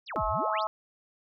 sine exponential two-way sweep, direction down then up, 5920 to 36.71 to 5920 Hz, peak -34 dBFS, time 0.06-0.64 s, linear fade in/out 50 ms, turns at 0.25 s
harmonic tone, 215 Hz, A3, 40 cents flat, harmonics 3 / 4 / 5 / 6, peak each -32 / -32 / -32 / -32 dBFS, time 0.16-0.67 s, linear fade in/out 0 ms
effects none

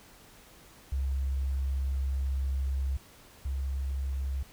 sine tone pair in turn, 67.3 / 67.57 Hz, C2 / C#2, +49 / -44 cents, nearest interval unison, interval 7 cents, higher second, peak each -27 / -29 dBFS, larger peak first, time 0.92-2.97 / 3.45-4.43 s, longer first, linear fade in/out 5 ms, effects pink hiss -55 dBFS RMS until 4.52 s

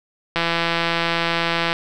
click train, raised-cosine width 0.3 ms, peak -4 dBFS, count 231, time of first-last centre 0.36-1.729 s, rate 168 Hz, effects none

